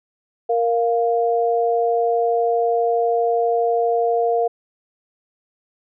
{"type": "tone pair together", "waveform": "sine", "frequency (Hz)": [466.2, 698.5], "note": ["A#4", "F5"], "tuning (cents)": [0, 0], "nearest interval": "perfect fifth", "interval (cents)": 700, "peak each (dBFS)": [-18, -19], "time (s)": [0.49, 4.48], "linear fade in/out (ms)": 10, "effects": []}